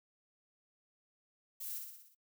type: noise with echo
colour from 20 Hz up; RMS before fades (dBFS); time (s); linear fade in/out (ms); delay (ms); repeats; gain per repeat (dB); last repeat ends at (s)
violet; -43; 1.6-1.79; 10; 60; 6; -4; 2.15
effects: noise-tail reverb RT60 0.1 s tail -23 dB re dry